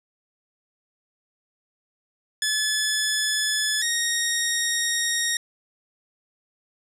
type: tone pair in turn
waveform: 10% pulse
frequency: 1721 / 1869.9 Hz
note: A6 / A#6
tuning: -39 / +5 cents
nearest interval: minor second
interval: 144 cents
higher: second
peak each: -12 dBFS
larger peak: neither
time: 2.42-3.82 / 3.82-5.37 s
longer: second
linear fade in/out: 2 ms
effects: low-pass 10000 Hz 12 dB/octave